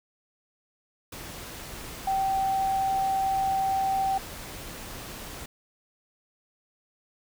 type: tone in noise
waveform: sine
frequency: 774 Hz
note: G5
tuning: 22 cents flat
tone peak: -23 dBFS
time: 2.07-4.18 s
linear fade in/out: 5 ms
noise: pink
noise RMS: -40 dBFS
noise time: 1.12-5.46 s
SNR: +14 dB
effects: none